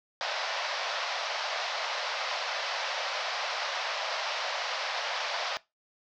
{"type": "band-pass noise", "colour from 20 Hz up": "pink", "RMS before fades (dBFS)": -33, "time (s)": [0.21, 5.57], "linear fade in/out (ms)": 0, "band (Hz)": [560, 5500], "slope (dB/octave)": 48, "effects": ["noise-tail reverb RT60 0.2 s tail -19 dB re dry"]}